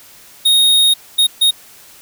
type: tone bursts at uneven times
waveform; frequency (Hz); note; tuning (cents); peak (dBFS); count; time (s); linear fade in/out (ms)
square; 3729; A#7; 0; -9; 3; 0.45-0.94 / 1.18-1.27 / 1.41-1.51; 10
effects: white hiss -42 dBFS RMS until 2.01 s